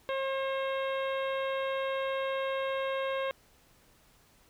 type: harmonic tone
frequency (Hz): 537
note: C5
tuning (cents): +45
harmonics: 1 / 2 / 3 / 4 / 5 / 6 / 7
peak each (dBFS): -31 / -37 / -41 / -43 / -45 / -47 / -48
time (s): 0.09-3.31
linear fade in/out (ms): 0
effects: pink hiss -63 dBFS RMS until 4.49 s